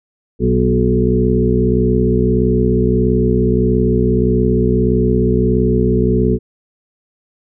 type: harmonic tone with a mistuned harmonic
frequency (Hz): 61.6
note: B1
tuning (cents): -4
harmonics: 1 / 2 / 3 / 4 / 6 / 7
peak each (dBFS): -18 / -18 / -18 / -18 / -18 / -18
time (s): 0.39-6.39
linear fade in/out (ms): 50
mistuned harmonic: 3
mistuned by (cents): +41
effects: none